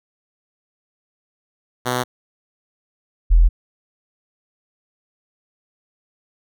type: tone pair in turn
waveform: 5% pulse / sine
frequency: 125 / 41.58 Hz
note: B2 / E1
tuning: +21 / +16 cents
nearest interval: octave + perfect fifth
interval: 1905 cents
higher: first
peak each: -8 dBFS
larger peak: neither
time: 1.85-2.04 / 3.3-3.49 s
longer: neither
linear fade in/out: 20 ms
effects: none